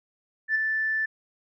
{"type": "tone with ADSR envelope", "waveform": "sine", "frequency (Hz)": 1760, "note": "A6", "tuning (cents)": 0, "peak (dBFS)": -18, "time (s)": [0.48, 1.06], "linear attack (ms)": 70, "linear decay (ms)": 12, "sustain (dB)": -5, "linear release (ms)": 10, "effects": ["tanh soft clip ceiling -15 dBFS"]}